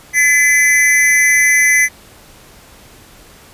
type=tone with amplitude modulation; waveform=square; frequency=2019 Hz; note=B6; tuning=38 cents sharp; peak=-6 dBFS; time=0.13-1.89 s; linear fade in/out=50 ms; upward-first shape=sine; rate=298 Hz; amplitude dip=70%; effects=pink hiss -42 dBFS RMS until 3.53 s + resampled to 32000 Hz